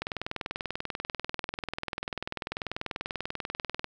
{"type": "click train", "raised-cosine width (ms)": 0.3, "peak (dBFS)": -16, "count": 79, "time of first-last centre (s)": [0.02, 3.844], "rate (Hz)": 20.4, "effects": []}